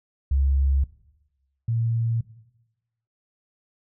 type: tone pair in turn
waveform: sine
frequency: 68.4 / 115.03 Hz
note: C#2 / A#2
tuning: -23 / -23 cents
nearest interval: major sixth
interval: 900 cents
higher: second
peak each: -18 / -21 dBFS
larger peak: first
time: 0.31-0.84 / 1.68-2.21 s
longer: neither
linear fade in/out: 5 ms
effects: noise-tail reverb RT60 1.0 s tail -17 dB re dry